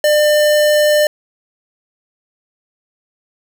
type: tone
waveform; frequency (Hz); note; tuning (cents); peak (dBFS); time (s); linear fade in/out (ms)
square; 599; D5; +34; -10; 0.04-1.07; 2
effects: none